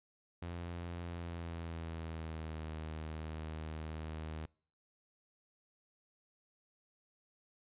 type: tone with pitch glide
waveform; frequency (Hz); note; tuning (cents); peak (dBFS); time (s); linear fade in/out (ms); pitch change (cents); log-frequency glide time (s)
sawtooth; 86.2 to 78.59; F2 to D#2; -22 to +18; -37; 0.42-4.46; 5; -160; 1.07-2.6
effects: noise-tail reverb RT60 0.5 s tail -26 dB re dry + resampled to 8000 Hz